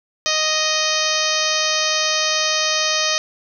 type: harmonic tone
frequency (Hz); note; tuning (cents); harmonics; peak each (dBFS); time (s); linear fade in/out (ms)
622.3; D#5; 0; 1 / 2 / 3 / 4 / 5 / 6 / 7 / 8 / 9 / 10; -26 / -26 / -26 / -26 / -26 / -26 / -26 / -26 / -26 / -26; 0.26-3.18; 0
effects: none